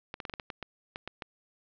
clicks, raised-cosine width 0.3 ms, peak -21 dBFS, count 11, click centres 0.141 / 0.202 / 0.252 / 0.297 / 0.338 / 0.398 / 0.502 / 0.627 / 0.959 / 1.076 / 1.222 s, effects low-pass 5000 Hz 12 dB/octave

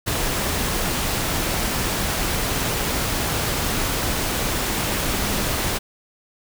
sine tone in noise, 203.6 Hz, G#3, 34 cents flat, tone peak -29 dBFS, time 5.18-5.44 s, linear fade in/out 20 ms, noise pink, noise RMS -23 dBFS, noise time 0.06-5.79 s, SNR -9 dB, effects none

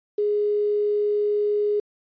sine tone with quantisation, 415.6 Hz, G#4, 1 cent sharp, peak -19 dBFS, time 0.18-1.8 s, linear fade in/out 5 ms, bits 8, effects resampled to 11025 Hz

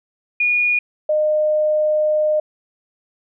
sine tone pair in turn, 2444 / 611 Hz, D#7 / D#5, -32 / -32 cents, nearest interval 2 octaves, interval 2400 cents, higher first, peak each -14 dBFS, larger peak neither, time 0.4-0.79 / 1.09-2.4 s, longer second, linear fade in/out 5 ms, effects none

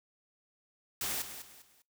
white noise with echo, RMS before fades -35 dBFS, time 1.01-1.22 s, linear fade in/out 2 ms, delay 200 ms, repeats 3, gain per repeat -10 dB, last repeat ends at 1.82 s, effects noise-tail reverb RT60 0.2 s tail -22 dB re dry

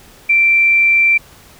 sine tone, 2349 Hz, D7, in tune, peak -8 dBFS, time 0.29-1.18 s, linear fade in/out 10 ms, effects pink hiss -43 dBFS RMS until 1.59 s

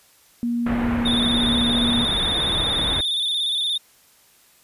sine tone, 237.4 Hz, A#3, 32 cents sharp, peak -20 dBFS, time 0.43-2.05 s, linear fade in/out 0 ms
pink low-pass noise, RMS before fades -27 dBFS, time 0.66-3.01 s, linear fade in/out 5 ms, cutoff 2300 Hz, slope 24 dB/octave
triangle tone with vibrato, 3571 Hz, A7, 25 cents sharp, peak -19 dBFS, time 1.05-3.78 s, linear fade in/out 10 ms, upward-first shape square, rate 17 Hz, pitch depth 46 cents each way
effects white hiss -55 dBFS RMS until 4.63 s + resampled to 32000 Hz

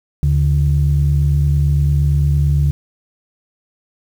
sine tone pair together, 74.9 / 143.7 Hz, D2 / D3, +35 / -37 cents, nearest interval major seventh, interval 1128 cents, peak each -13 dBFS, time 0.23-2.71 s, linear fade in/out 0 ms, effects tanh soft clip ceiling -5 dBFS + 7-bit

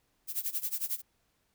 violet noise with tremolo, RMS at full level -31 dBFS, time 0.27-1.02 s, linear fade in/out 50 ms, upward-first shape sine, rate 11 Hz, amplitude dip 90%, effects pink hiss -74 dBFS RMS until 1.54 s

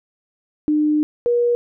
sine tone pair in turn, 301.9 / 479.2 Hz, D4 / A#4, +48 / +48 cents, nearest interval minor sixth, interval 800 cents, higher second, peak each -14 dBFS, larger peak neither, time 0.68-1.03 / 1.26-1.55 s, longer first, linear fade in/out 0 ms, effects none

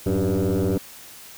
sine tone with frequency modulation, 103.3 Hz, G#2, 9 cents flat, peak -16 dBFS, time 0.06-0.78 s, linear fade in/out 5 ms, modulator 95.9 Hz, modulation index 4.1, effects tanh soft clip ceiling -18 dBFS + white hiss -43 dBFS RMS until 1.37 s

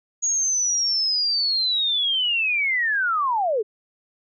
sine linear sweep, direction down, 6710 to 394.6 Hz, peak -19 dBFS, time 0.22-3.63 s, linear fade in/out 20 ms, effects none

